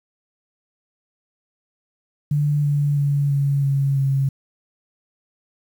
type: tone with pitch steps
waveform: sine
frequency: 146.83 / 144.64 / 142.49 / 140.36 / 138.27 / 136.21 Hz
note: D3 / D3 / C#3 / C#3 / C#3 / C#3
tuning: 0 / -26 / +48 / +22 / -4 / -30 cents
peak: -16 dBFS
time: 2.31-4.29 s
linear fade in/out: 5 ms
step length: 330 ms
effects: 8-bit